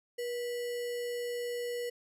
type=tone with sample-and-hold; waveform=sine; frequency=481.5 Hz; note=B4; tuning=44 cents flat; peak=-33 dBFS; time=0.18-1.9 s; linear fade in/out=10 ms; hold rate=2450 Hz; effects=resampled to 32000 Hz